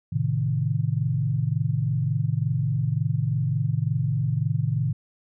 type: chord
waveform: sine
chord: A diminished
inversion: none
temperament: equal with one note detuned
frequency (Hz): 110 / 132.1 / 155.56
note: A2 / C3 / Eb3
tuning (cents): 0 / +17 / 0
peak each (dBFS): -26 / -25 / -26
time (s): 0.12-4.93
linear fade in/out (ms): 10
effects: none